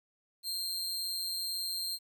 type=tone with amplitude modulation; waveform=sawtooth; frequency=4186 Hz; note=C8; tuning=in tune; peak=-28 dBFS; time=0.43-1.99 s; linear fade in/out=50 ms; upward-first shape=sine; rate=182 Hz; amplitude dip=60%; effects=11-bit